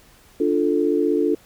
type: chord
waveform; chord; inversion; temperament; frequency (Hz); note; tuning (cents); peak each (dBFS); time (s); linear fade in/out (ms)
sine; D minor; none; equal; 293.7 / 349.2 / 440; D4 / F4 / A4; 0 / 0 / 0; -21; 0.4-1.35; 5
effects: pink hiss -52 dBFS RMS until 1.45 s